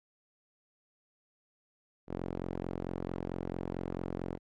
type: tone with band-pass filter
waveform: sawtooth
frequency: 44.49 Hz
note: F1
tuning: 33 cents sharp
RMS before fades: -38 dBFS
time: 2.07-4.39 s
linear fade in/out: 50 ms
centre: 360 Hz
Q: 0.91
effects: AAC 32 kbps